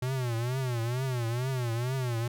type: tone with vibrato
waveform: square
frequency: 123.47 Hz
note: B2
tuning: in tune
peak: -29 dBFS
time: 0.02-2.28 s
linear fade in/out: 5 ms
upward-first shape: triangle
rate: 2.2 Hz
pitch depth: 160 cents each way
effects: none